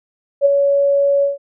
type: tone with ADSR envelope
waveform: sine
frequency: 562 Hz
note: C#5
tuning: 24 cents sharp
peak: -6 dBFS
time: 0.41-1.38 s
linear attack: 44 ms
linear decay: 17 ms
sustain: -5 dB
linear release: 150 ms
effects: none